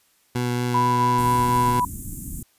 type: tone with vibrato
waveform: 20% pulse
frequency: 122.5 Hz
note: B2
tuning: 14 cents flat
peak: -17 dBFS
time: 0.35-1.8 s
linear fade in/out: 5 ms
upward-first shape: triangle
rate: 4.3 Hz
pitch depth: 10 cents each way
type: tone with tremolo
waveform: sine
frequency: 987.8 Hz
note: B5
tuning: in tune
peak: -17 dBFS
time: 0.74-1.85 s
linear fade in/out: 5 ms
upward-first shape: sine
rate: 3.7 Hz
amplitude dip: 25%
type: band-stop noise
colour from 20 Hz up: pink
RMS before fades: -33 dBFS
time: 1.18-2.43 s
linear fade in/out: 5 ms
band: 300 to 7300 Hz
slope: 48 dB/octave
effects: white hiss -62 dBFS RMS until 2.58 s + resampled to 32000 Hz